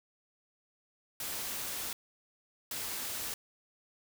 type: noise bursts at uneven times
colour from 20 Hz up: white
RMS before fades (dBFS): -38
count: 2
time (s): 1.2-1.93 / 2.71-3.34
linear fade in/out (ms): 2
effects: none